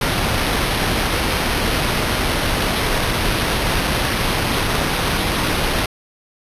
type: noise with sample-and-hold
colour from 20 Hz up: pink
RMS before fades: -19 dBFS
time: 0.01-5.86 s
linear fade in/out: 5 ms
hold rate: 7350 Hz
effects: resampled to 32000 Hz